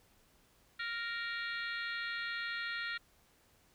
harmonic tone with a mistuned harmonic, 466.2 Hz, A#4, in tune, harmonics 3 / 4 / 5 / 6 / 7 / 8 / 9, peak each -41 / -40 / -46 / -50 / -49 / -50 / -48 dBFS, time 0.79-2.98 s, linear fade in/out 10 ms, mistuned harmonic 7, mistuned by +43 cents, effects pink hiss -68 dBFS RMS until 3.74 s

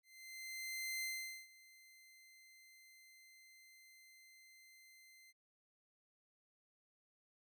sawtooth tone with ADSR envelope, 2077 Hz, C7, 13 cents flat, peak -36 dBFS, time 0.03-5.33 s, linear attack 1000 ms, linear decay 440 ms, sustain -22 dB, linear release 33 ms, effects none

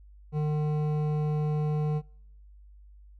sine tone with hard clipping, 151.1 Hz, D3, 50 cents sharp, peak -27 dBFS, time 0.32-2.02 s, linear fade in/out 50 ms, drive 11 dB, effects noise-tail reverb RT60 0.7 s tail -26 dB re dry + added 50 Hz sine -49 dBFS peak until 3.19 s

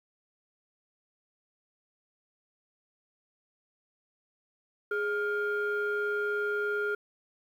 sine tone pair together, 415.3 / 1407.8 Hz, G#4 / F6, 0 / +13 cents, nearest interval octave + major sixth, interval 2113 cents, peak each -29 / -29 dBFS, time 4.91-6.95 s, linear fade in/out 5 ms, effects tanh soft clip ceiling -23 dBFS + 10-bit

